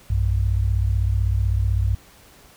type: tone pair together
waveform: sine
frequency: 61.1 / 96.99 Hz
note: B1 / G2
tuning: -18 / -18 cents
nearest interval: minor sixth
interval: 800 cents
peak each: -20 dBFS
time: 0.1-1.95 s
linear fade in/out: 5 ms
effects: pink hiss -50 dBFS RMS until 2.56 s